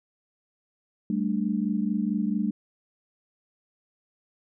sine chord, G suspended second, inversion none, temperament just, 196 / 220.5 / 294 Hz, G3 / A3 / D4, 0 / +4 / +2 cents, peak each -27 / -27 / -31 dBFS, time 1.1-2.51 s, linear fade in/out 2 ms, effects none

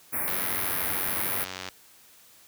white band-stop noise, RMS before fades -29 dBFS, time 0.12-1.45 s, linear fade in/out 20 ms, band 2400 to 9600 Hz, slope 96 dB/octave
click train, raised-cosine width 0.2 ms, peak -17 dBFS, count 132, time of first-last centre 0.28-1.687 s, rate 93.1 Hz
effects white hiss -55 dBFS RMS until 2.47 s + high-pass 60 Hz 12 dB/octave

